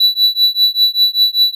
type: tone with tremolo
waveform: triangle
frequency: 3951 Hz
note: B7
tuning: in tune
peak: -4 dBFS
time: 0-1.55 s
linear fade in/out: 5 ms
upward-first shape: triangle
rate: 5.1 Hz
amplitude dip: 100%
effects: none